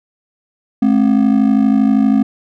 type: ring-modulated tone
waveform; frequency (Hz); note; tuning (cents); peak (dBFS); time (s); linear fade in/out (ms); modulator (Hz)
triangle; 240; B3; -49; -4; 0.82-2.23; 2; 26.3
effects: none